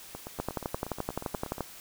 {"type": "two click trains", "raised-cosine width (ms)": 1, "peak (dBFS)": [-24, -16], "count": [13, 15], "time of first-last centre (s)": [[0.15, 1.582], [0.4, 1.607]], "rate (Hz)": [8.38, 11.6], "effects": ["white hiss -48 dBFS RMS until 1.8 s"]}